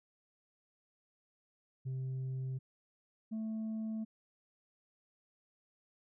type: tone pair in turn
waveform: sine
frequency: 130.81 / 220 Hz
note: C3 / A3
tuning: 0 / 0 cents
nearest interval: major sixth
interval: 900 cents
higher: second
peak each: -33 / -33 dBFS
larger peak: neither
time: 1.85-2.59 / 3.31-4.05 s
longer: neither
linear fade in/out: 20 ms
effects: tanh soft clip ceiling -35 dBFS